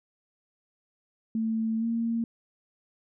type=tone with pitch glide; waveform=sine; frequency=223.1 to 230.3 Hz; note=A3 to A#3; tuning=+24 to -21 cents; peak=-25 dBFS; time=1.35-2.24 s; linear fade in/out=2 ms; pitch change=+55 cents; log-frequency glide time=1.79-1.85 s; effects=none